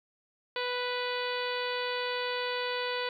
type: harmonic tone with a mistuned harmonic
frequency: 493.9 Hz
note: B4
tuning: in tune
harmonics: 1 / 2 / 3 / 4 / 5 / 6 / 7 / 8 / 9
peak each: -34 / -37 / -39 / -40 / -41 / -42 / -42 / -43 / -44 dBFS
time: 0.56-3.09 s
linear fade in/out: 2 ms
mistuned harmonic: 9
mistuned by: +27 cents
effects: 11-bit